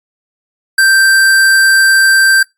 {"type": "tone", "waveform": "square", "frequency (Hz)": 1568, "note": "G6", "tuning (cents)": 0, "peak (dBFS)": -6, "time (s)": [0.78, 2.43], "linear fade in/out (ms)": 5, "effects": ["noise-tail reverb RT60 0.2 s tail -26 dB re dry", "AAC 64 kbps"]}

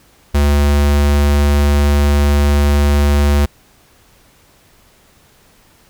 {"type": "tone", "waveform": "square", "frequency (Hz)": 72.2, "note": "D2", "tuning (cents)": -29, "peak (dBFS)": -10, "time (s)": [0.34, 3.46], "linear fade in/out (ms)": 10, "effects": ["pink hiss -50 dBFS RMS until 5.89 s"]}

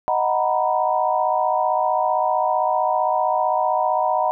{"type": "chord", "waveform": "sine", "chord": "B major seventh", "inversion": "first", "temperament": "equal", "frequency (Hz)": [622.3, 740, 932.3, 987.8], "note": ["D#5", "F#5", "A#5", "B5"], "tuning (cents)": [0, 0, 0, 0], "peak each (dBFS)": [-23, -21, -23, -24], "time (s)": [0.08, 4.31], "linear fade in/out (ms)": 0, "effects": []}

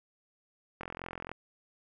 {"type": "click train", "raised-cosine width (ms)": 0.5, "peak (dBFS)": -24, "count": 23, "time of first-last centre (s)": [0.81, 1.316], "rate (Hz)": 43.5, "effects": []}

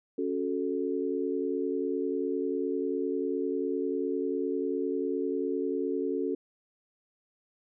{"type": "chord", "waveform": "sine", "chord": "F# minor", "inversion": "second", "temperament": "equal", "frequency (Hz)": [277.2, 370, 440], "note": ["C#4", "F#4", "A4"], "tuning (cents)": [0, 0, 0], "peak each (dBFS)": -32, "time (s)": [0.18, 6.35], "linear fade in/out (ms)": 5, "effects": []}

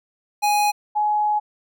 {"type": "tone pair in turn", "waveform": ["square", "sine"], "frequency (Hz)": [830.6, 841.7], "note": ["G#5", "G#5"], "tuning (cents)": [0, 23], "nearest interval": "unison", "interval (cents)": 23, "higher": "second", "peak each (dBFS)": -17, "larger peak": "neither", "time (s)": [[0.42, 0.72], [0.95, 1.4]], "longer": "second", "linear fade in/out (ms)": 20, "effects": []}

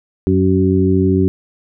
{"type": "harmonic tone with a mistuned harmonic", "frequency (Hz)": 93.3, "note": "F#2", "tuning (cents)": 15, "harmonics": [1, 2, 3, 4], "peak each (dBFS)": [-16, -16, -16, -16], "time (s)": [0.27, 1.28], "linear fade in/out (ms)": 0, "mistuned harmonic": 4, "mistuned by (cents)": 20, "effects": []}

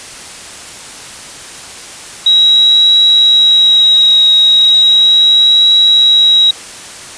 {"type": "tone with vibrato", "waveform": "sine", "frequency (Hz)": 3838, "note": "A#7", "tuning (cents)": 50, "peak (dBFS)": -4, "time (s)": [2.26, 6.51], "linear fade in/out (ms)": 5, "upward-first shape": "triangle", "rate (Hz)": 0.36, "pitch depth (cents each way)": 16, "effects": ["white hiss -29 dBFS RMS until 7.17 s", "resampled to 22050 Hz"]}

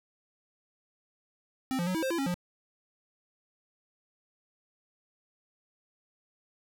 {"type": "tone with pitch steps", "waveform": "square", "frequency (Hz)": [262, 173.7, 184.1, 323.8, 527, 338, 273.5, 177.2], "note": ["C4", "F3", "F#3", "E4", "C5", "E4", "C#4", "F3"], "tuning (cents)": [2, -9, -8, -31, 12, 43, -23, 25], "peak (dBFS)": -29, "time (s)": [1.71, 2.342], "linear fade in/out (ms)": 0, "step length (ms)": 79, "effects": []}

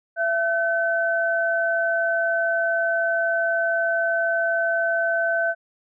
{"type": "tone pair together", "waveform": "sine", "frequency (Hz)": [671, 1523.8], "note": ["E5", "G6"], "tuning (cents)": [31, -49], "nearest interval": "octave + major second", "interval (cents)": 1420, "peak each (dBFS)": -22, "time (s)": [0.16, 5.55], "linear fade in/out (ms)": 50, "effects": []}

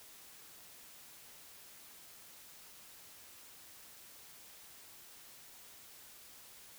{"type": "silence", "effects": ["white hiss -56 dBFS RMS until 6.78 s"]}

